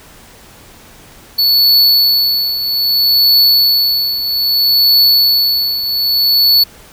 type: tone with tremolo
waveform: square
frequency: 4435 Hz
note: C#8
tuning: in tune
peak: -6 dBFS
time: 1.38-6.64 s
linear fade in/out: 10 ms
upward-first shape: triangle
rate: 0.62 Hz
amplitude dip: 70%
effects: pink hiss -40 dBFS RMS until 6.92 s